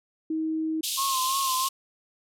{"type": "tone", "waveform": "sine", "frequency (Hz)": 317.2, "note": "D#4", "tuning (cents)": 33, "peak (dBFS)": -25, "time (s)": [0.3, 0.81], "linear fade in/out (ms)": 5}
{"type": "band-pass noise", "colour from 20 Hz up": "pink", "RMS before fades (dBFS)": -30, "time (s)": [0.83, 1.69], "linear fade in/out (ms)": 10, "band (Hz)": [2900, 14000], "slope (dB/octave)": 48}
{"type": "tone with vibrato", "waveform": "sine", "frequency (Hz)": 1061, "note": "C6", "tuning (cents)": 24, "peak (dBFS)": -25, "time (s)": [0.97, 1.69], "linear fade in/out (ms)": 20, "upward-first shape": "sine", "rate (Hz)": 3, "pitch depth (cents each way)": 52}
{"effects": []}